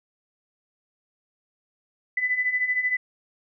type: beating tone pair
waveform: sine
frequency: 1990 / 2003 Hz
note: B6 / B6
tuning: +13 / +24 cents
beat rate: 13 Hz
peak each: -28 / -23 dBFS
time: 2.17-2.97 s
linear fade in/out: 5 ms
effects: none